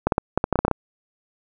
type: clicks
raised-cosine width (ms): 1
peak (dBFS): -4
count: 11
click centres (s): 0.07 / 0.122 / 0.181 / 0.376 / 0.441 / 0.527 / 0.557 / 0.59 / 0.65 / 0.681 / 0.713
effects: none